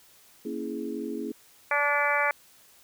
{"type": "chord", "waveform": "sine", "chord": "A# half-diminished seventh", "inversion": "none", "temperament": "equal with one note detuned", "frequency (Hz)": [233.1, 277.2, 329.6, 418.4], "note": ["A#3", "C#4", "E4", "G#4"], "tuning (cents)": [0, 0, 0, 13], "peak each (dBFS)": -36, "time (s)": [0.45, 1.32], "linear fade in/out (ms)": 5}
{"type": "harmonic tone", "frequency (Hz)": 289.3, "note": "D4", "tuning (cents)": -26, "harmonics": [2, 3, 4, 5, 6, 7, 8], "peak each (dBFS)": [-30, -30, -30, -30, -30, -30, -30], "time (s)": [1.71, 2.31], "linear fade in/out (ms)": 2}
{"effects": ["white hiss -57 dBFS RMS until 2.83 s"]}